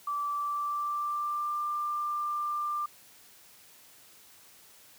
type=tone with pitch glide; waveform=sine; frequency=1162 to 1189.8 Hz; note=D6 to D6; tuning=-19 to +22 cents; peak=-29 dBFS; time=0.07-2.86 s; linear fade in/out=5 ms; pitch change=+41 cents; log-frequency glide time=0.29-1.56 s; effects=white hiss -56 dBFS RMS until 4.98 s + high-pass 60 Hz 12 dB/octave